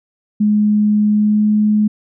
sine tone with pitch glide, 210 to 211.6 Hz, G#3 to G#3, +19 to +33 cents, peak -10 dBFS, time 0.4-1.88 s, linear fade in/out 10 ms, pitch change +14 cents, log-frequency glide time 1.11-1.47 s, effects none

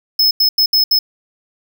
square tone bursts at uneven times, 5190 Hz, E8, 28 cents flat, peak -10 dBFS, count 5, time 0.19-0.31 / 0.4-0.49 / 0.58-0.66 / 0.73-0.84 / 0.91-0.99 s, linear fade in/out 5 ms, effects none

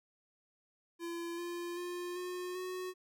square tone with pitch steps, 340 / 346.7 / 353.6 / 360.6 / 367.8 Hz, F4 / F4 / F4 / F#4 / F#4, -46 / -13 / +22 / -45 / -10 cents, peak -39 dBFS, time 0.99-2.94 s, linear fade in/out 50 ms, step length 390 ms, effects none

